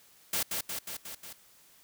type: noise with echo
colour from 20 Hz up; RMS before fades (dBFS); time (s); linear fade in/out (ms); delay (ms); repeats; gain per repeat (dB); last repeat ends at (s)
white; -30; 0.33-0.43; 5; 180; 5; -3; 1.33
effects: white hiss -60 dBFS RMS until 1.83 s